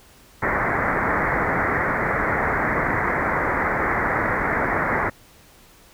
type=low-pass noise; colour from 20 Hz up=white; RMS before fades=-22 dBFS; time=0.42-5.1 s; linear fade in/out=10 ms; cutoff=2100 Hz; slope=96 dB/octave; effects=pink hiss -51 dBFS RMS until 5.93 s